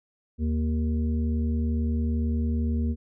harmonic tone, 77.78 Hz, D#2, in tune, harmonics 1 / 3 / 5 / 6, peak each -24 / -28 / -42 / -44 dBFS, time 0.38-2.96 s, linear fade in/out 50 ms, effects none

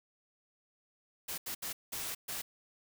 white noise bursts at uneven times, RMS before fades -39 dBFS, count 5, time 1.28-1.38 / 1.46-1.55 / 1.62-1.73 / 1.92-2.15 / 2.28-2.42 s, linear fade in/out 10 ms, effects none

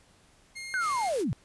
sawtooth tone, 2132 Hz, C7, 32 cents sharp, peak -34 dBFS, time 0.55-1.1 s, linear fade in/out 20 ms
sine linear sweep, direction down, 1568 to 93.5 Hz, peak -26 dBFS, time 0.74-1.33 s, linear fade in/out 0 ms
white noise, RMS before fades -41 dBFS, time 0.79-1.25 s, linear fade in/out 50 ms
effects pink hiss -61 dBFS RMS until 1.44 s + resampled to 24000 Hz

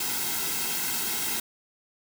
white noise with comb filter, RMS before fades -29 dBFS, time 0-1.4 s, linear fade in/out 5 ms, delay 1.7 ms, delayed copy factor -0.8, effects none

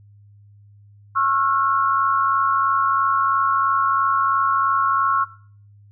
sine tone cluster, 1091 / 1337 / 1420 Hz, C#6 / E6 / F6, -28 / +24 / +28 cents, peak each -19 / -20 / -26 dBFS, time 1.15-5.25 s, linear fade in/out 20 ms, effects noise-tail reverb RT60 0.5 s tail -18 dB re dry + added 102 Hz sine -46 dBFS peak until 5.91 s

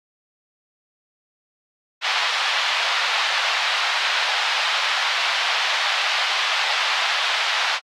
white band-pass noise, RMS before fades -22 dBFS, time 2.01-7.8 s, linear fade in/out 50 ms, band 740 to 3900 Hz, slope 24 dB/octave, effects AAC 64 kbps

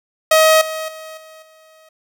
sawtooth tone with level steps, 633 Hz, D#5, 30 cents sharp, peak -5 / -19 / -28 / -35 / -42 dBFS, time 0.31-1.89 s, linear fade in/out 5 ms, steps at 0.61 / 0.88 / 1.17 / 1.42 s, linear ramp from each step 5 ms, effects none

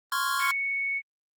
square chord, Db major seventh, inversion third, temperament equal with one note detuned, 1046.5 / 1108.7 / 1396.9 / 1652.6 Hz, C6 / Db6 / F6 / Ab6, 0 / 0 / 0 / -9 cents, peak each -31 / -30 / -29 / -34 dBFS, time 0.12-0.51 s, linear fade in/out 2 ms
sine tone with vibrato, 2217 Hz, C#7, in tune, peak -26 dBFS, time 0.39-1.02 s, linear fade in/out 50 ms, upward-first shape triangle, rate 19 Hz, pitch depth 10 cents each way
effects Opus 24 kbps

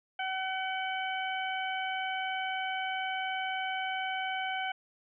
harmonic tone, 757 Hz, F#5, 39 cents sharp, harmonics 1 / 2 / 3 / 4, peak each -34 / -37 / -39 / -40 dBFS, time 0.19-4.72 s, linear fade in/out 5 ms, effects none

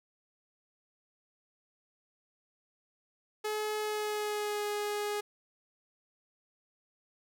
sawtooth tone with pitch glide, 426.2 to 415.3 Hz, G#4 to G#4, +45 to 0 cents, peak -28 dBFS, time 3.44-5.21 s, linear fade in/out 10 ms, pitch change -45 cents, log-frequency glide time 3.79-4.66 s, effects none

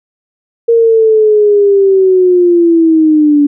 sine linear sweep, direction down, 466.4 to 286.2 Hz, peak -4 dBFS, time 0.68-3.47 s, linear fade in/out 10 ms, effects none

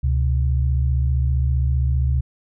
sine tone pair together, 70.66 / 125.9 Hz, C#2 / B2, +34 / +34 cents, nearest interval minor seventh, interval 1000 cents, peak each -17 / -22 dBFS, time 0.03-2.21 s, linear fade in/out 10 ms, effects none

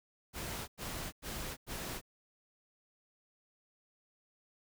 pink noise bursts, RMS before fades -41 dBFS, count 4, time 0.33-2.015 s, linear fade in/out 50 ms, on 350 ms, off 95 ms, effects none

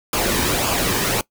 pink noise with flanger, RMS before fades -20 dBFS, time 0.13-1.21 s, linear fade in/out 2 ms, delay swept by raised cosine 0.51 to 1.5 ms, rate 1.8 Hz, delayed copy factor -0.5, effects noise-tail reverb RT60 0.1 s tail -21 dB re dry

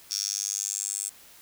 10% pulse tone with high-pass filter sweep, 100 Hz, G2, 35 cents sharp, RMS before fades -31 dBFS, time 0.1-1.1 s, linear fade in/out 20 ms, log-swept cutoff 5400 to 8100 Hz, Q 6.3, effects white hiss -52 dBFS RMS until 1.41 s

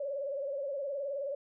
sine tone with vibrato, 558 Hz, C#5, 11 cents sharp, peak -33 dBFS, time 0-1.35 s, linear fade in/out 5 ms, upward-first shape sine, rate 19 Hz, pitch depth 82 cents each way, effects none

